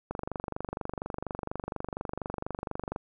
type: click train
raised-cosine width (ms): 1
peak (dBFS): -19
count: 70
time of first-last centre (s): 0.11-2.961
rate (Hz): 24.2
effects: none